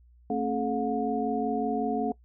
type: tone cluster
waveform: sine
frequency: 225 / 270.4 / 429.9 / 719 Hz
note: A3 / C#4 / A4 / F#5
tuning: +39 / -43 / -40 / -50 cents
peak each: -31 dBFS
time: 0.3-2.12 s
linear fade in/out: 2 ms
effects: noise-tail reverb RT60 0.1 s tail -21 dB re dry + added 60 Hz sine -54 dBFS peak until 2.24 s